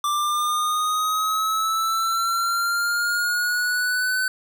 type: linear sweep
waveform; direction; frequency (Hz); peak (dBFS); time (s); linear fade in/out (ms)
square; up; 1174.7 to 1517; -21; 0.04-4.28; 2
effects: none